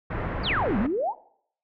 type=low-pass noise; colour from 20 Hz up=pink; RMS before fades=-30 dBFS; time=0.1-0.87 s; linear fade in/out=10 ms; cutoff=1900 Hz; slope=24 dB/octave
type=exponential two-way sweep; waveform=sine; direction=down then up; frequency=4978 to 185 to 1015 Hz; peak=-23 dBFS; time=0.43-1.14 s; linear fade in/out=50 ms; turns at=0.78 s
effects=noise-tail reverb RT60 0.6 s tail -18 dB re dry